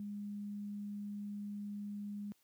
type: tone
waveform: sine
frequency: 204.9 Hz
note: G#3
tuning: 23 cents flat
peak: -40 dBFS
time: 0-2.32 s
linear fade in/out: 0 ms
effects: white hiss -74 dBFS RMS until 2.43 s + high-pass 80 Hz 12 dB/octave